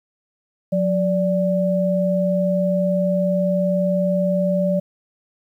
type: tone pair together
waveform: sine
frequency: 181.1 / 584 Hz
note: F#3 / D5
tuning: -37 / -10 cents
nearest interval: octave + minor sixth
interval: 2027 cents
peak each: -19 dBFS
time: 0.72-4.8 s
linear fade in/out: 10 ms
effects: 9-bit